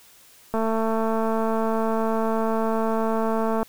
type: click train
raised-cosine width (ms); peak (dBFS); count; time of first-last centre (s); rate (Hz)
1; -12; 690; 0.54-3.63; 223
effects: white hiss -52 dBFS RMS until 3.68 s